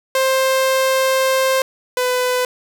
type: tone pair in turn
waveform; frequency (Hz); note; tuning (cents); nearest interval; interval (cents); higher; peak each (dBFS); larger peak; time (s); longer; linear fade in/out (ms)
sawtooth; 527 / 500.9; C5 / B4; +12 / +24; minor second; 88; first; -10 / -12; first; 0.15-1.62 / 1.97-2.45; first; 2
effects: none